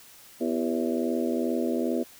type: harmonic tone with a mistuned harmonic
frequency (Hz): 82.41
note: E2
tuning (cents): 0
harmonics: 3 / 4 / 5 / 6 / 7 / 8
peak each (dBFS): -28 / -30 / -32 / -34 / -35 / -36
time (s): 0.4-2.04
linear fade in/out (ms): 20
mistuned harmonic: 5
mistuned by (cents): -74
effects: white hiss -51 dBFS RMS until 2.19 s